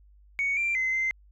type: tone with pitch steps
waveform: sine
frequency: 2230 / 2363 / 2056 / 2076 Hz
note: C#7 / D7 / C7 / C7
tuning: +10 / +10 / -31 / -14 cents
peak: -23 dBFS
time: 0.39-1.11 s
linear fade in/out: 0 ms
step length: 180 ms
effects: tanh soft clip ceiling -20 dBFS + added 50 Hz sine -53 dBFS peak until 1.31 s